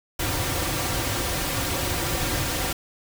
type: noise with comb filter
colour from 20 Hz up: pink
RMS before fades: -26 dBFS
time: 0.19-2.73 s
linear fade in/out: 5 ms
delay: 4.7 ms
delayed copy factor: -0.6
effects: none